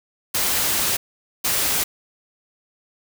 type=noise bursts at uneven times; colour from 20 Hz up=white; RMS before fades=-21 dBFS; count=2; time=0.34-0.97 / 1.44-1.84 s; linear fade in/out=10 ms; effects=none